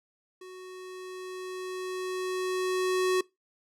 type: tone with level ramp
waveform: square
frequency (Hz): 370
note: F#4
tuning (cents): 0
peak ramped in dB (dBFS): -44 to -23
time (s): 0.41-3.21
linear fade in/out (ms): 5
effects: noise-tail reverb RT60 0.2 s tail -22 dB re dry + low-pass 11000 Hz 12 dB/octave